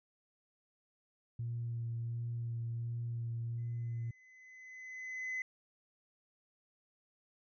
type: tone with vibrato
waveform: sine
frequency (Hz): 117.1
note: A#2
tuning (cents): +8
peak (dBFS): -35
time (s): 1.39-4.11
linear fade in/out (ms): 5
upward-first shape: sine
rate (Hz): 1.4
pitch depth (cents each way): 14
type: tone with exponential growth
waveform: triangle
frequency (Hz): 2029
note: B6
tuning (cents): +46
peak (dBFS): -32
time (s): 3.58-5.42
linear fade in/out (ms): 2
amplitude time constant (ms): 400
effects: tanh soft clip ceiling -31 dBFS + resampled to 16000 Hz